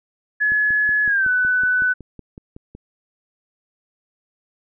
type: tone with pitch glide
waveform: sine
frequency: 1700 to 1497.1 Hz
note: G#6 to F#6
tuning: +40 to +20 cents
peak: -15 dBFS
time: 0.4-1.94 s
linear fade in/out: 20 ms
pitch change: -220 cents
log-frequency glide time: 1.05-1.29 s
type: click train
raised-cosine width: 3 ms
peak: -24 dBFS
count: 13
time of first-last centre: 0.52-2.75 s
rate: 5.38 Hz
effects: none